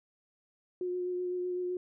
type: tone with vibrato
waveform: sine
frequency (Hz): 360.3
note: F#4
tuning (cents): -46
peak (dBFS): -31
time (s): 0.81-1.77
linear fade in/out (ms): 2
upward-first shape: sine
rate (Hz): 7.9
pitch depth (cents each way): 14
effects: none